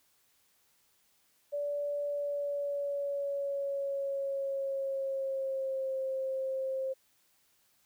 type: tone with pitch glide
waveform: sine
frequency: 578 to 530 Hz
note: D5 to C5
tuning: -28 to +22 cents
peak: -31 dBFS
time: 1.52-6.94 s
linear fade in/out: 20 ms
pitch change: -150 cents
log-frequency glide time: 2.05-5.98 s
effects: white hiss -70 dBFS RMS until 7.85 s